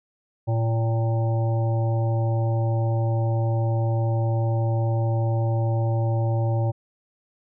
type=harmonic tone with a mistuned harmonic; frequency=113.9 Hz; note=A#2; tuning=40 cents flat; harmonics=1 / 3 / 5 / 7 / 8; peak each=-20 / -33 / -31 / -34 / -41 dBFS; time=0.47-6.72 s; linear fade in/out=20 ms; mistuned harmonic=7; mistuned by=-20 cents; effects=none